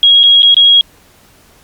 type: tone with dropouts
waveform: sine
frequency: 3296 Hz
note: G#7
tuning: 14 cents flat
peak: -3 dBFS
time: 0.03-0.81 s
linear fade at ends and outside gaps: 1 ms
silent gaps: 0.233-0.237 / 0.422-0.43 / 0.544-0.567 s
effects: pink hiss -46 dBFS RMS until 1.63 s + Opus 48 kbps